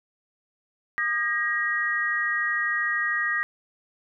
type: tone cluster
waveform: sine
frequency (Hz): 1221 / 1623 / 1890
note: D#6 / G#6 / A#6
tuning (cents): -33 / -40 / +23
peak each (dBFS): -31 / -30 / -24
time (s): 0.98-3.43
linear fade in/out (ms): 0
effects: none